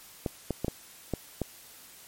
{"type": "clicks", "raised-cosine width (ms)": 2, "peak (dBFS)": -15, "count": 6, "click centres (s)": [0.262, 0.507, 0.646, 0.682, 1.137, 1.417], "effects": ["white hiss -51 dBFS RMS until 2.07 s", "MP3 64 kbps"]}